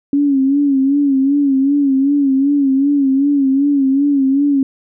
sine tone with vibrato, 277 Hz, C#4, 1 cent flat, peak -10 dBFS, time 0.13-4.63 s, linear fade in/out 2 ms, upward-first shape sine, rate 2.6 Hz, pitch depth 73 cents each way, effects none

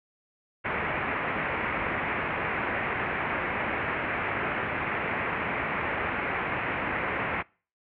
white low-pass noise, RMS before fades -30 dBFS, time 0.64-7.43 s, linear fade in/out 20 ms, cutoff 2400 Hz, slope 48 dB/octave, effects noise-tail reverb RT60 0.4 s tail -25 dB re dry + high-pass 60 Hz 12 dB/octave

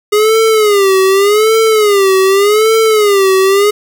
square tone with vibrato, 412 Hz, G#4, 14 cents flat, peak -7 dBFS, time 0.12-3.71 s, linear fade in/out 10 ms, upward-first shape sine, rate 0.85 Hz, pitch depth 140 cents each way, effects 7-bit

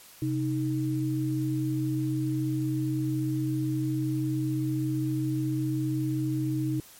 sine tone pair together, 131.01 / 311.6 Hz, C3 / D#4, +3 / +3 cents, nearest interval octave + minor third, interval 1500 cents, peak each -28 dBFS, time 0.22-6.8 s, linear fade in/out 2 ms, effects white hiss -51 dBFS RMS until 6.99 s + MP3 64 kbps

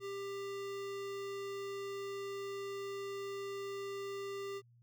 square tone with notch filter, 396.4 Hz, G4, 19 cents sharp, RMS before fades -42 dBFS, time 0-4.62 s, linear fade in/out 50 ms, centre 11000 Hz, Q 0.9, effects added 119 Hz sine -62 dBFS peak until 4.82 s

